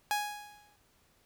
sawtooth tone with exponential decay, 830.6 Hz, G#5, in tune, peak -23 dBFS, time 0.11-0.76 s, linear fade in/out 0 ms, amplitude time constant 140 ms, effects pink hiss -68 dBFS RMS until 1.25 s

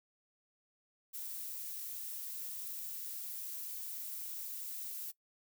violet noise, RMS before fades -43 dBFS, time 1.13-5.12 s, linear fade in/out 20 ms, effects noise-tail reverb RT60 0.1 s tail -19 dB re dry

